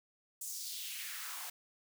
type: noise with high-pass filter sweep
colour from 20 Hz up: white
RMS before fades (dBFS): -43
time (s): 0.41-1.5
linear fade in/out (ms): 5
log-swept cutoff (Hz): 7800 to 770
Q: 2.2
effects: none